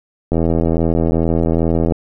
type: click train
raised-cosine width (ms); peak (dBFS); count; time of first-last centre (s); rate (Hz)
2; -3; 133; 0.32-1.922; 82.4
effects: none